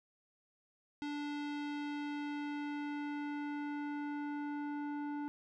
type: tone with low-pass filter sweep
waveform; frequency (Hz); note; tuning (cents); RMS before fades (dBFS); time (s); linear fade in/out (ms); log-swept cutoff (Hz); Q
square; 291.9; D4; -10; -40; 1.02-5.28; 0; 4100 to 1200; 1.1
effects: none